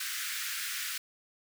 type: high-pass noise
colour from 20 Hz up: pink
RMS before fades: -36 dBFS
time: 0-0.98 s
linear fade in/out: 5 ms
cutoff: 1400 Hz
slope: 48 dB/octave
effects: none